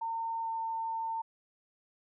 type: tone with pitch glide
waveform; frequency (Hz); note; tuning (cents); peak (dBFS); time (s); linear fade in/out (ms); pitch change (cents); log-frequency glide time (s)
sine; 910 to 903.2; A#5 to A5; -42 to +45; -32; 0.01-1.22; 10; -13; 0.43-0.48
effects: none